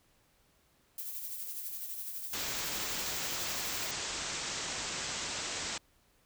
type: noise with tremolo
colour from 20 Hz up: violet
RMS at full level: -39 dBFS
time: 0.98-3.91 s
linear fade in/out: 2 ms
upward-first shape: sine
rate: 12 Hz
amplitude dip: 40%
type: low-pass noise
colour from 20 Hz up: white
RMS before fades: -38 dBFS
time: 2.33-5.78 s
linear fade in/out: 5 ms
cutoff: 8000 Hz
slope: 96 dB/octave
effects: pink hiss -69 dBFS RMS until 6.25 s